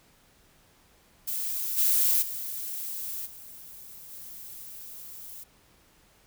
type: noise with level steps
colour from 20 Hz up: violet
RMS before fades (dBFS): -31 / -23 / -35 / -46 / -43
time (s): 1.27-5.44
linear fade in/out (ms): 10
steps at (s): 1.77 / 2.21 / 3.25 / 4.1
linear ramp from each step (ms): 20
effects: pink hiss -61 dBFS RMS until 6.26 s